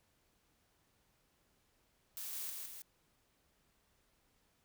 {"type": "noise with echo", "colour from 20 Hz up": "blue", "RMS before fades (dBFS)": -44, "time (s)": [2.17, 2.5], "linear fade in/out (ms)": 0, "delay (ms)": 160, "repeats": 2, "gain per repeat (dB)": -3, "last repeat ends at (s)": 2.82, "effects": ["pink hiss -75 dBFS RMS until 4.64 s"]}